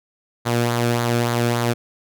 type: tone with flanger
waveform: sawtooth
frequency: 118.9 Hz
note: A#2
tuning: 35 cents sharp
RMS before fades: -20 dBFS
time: 0.45-1.74 s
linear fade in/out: 20 ms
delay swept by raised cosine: 0.36 to 1.05 ms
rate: 3.5 Hz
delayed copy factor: -0.5
effects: none